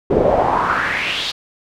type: noise with band-pass filter sweep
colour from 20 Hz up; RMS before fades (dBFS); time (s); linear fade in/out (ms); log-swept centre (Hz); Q
brown; -17; 0.1-1.32; 10; 410 to 4100; 3.9
effects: none